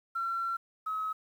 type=tone pair in turn; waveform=sine; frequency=1359 / 1280.9 Hz; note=F6 / D#6; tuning=-48 / +50 cents; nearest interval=minor second; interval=102 cents; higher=first; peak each=-29 / -30 dBFS; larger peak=first; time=0.15-0.57 / 0.86-1.13 s; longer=first; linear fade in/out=10 ms; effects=tanh soft clip ceiling -25 dBFS + 10-bit